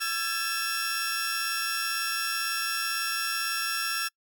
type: tone cluster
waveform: sawtooth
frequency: 1344 / 1628 / 1734 / 2610 / 5520 Hz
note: E6 / G#6 / A6 / E7 / F8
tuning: +33 / -35 / -26 / -18 / -21 cents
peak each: -29 / -33 / -32 / -33 / -30 dBFS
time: 0-4.09 s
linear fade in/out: 20 ms
effects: noise-tail reverb RT60 0.1 s tail -26 dB re dry